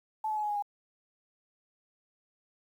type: tone with pitch steps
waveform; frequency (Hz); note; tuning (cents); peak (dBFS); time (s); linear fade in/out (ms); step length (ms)
sine; 869 / 858.5 / 848.2 / 837.9 / 827.8 / 817.9; A5 / A5 / G#5 / G#5 / G#5 / G#5; -22 / -43 / +36 / +15 / -6 / -27; -29; 0.24-0.624; 5; 64
effects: 10-bit